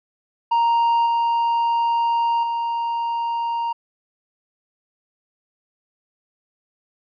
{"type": "tone with level steps", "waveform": "triangle", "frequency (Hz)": 932.3, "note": "A#5", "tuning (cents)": 0, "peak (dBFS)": [-13, -15, -19], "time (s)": [0.51, 3.73], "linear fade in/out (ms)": 10, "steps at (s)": [1.06, 2.43], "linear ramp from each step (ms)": 2, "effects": ["resampled to 11025 Hz"]}